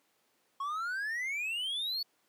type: exponential sweep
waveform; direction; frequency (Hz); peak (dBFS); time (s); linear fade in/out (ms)
triangle; up; 1084 to 4501; -31; 0.6-2.03; 5
effects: pink hiss -72 dBFS RMS until 2.28 s + high-pass 300 Hz 12 dB/octave